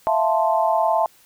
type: chord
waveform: sine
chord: F major seventh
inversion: third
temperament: equal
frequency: 659.3 / 698.5 / 880 / 1046.5 Hz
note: E5 / F5 / A5 / C6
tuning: 0 / 0 / 0 / 0 cents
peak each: -20 / -24 / -20 / -25 dBFS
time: 0.07-1.06 s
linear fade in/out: 0 ms
effects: white hiss -54 dBFS RMS until 1.25 s